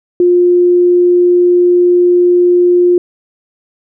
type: tone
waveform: sine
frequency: 354.2 Hz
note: F4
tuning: 24 cents sharp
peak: -5 dBFS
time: 0.2-2.98 s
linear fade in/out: 2 ms
effects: none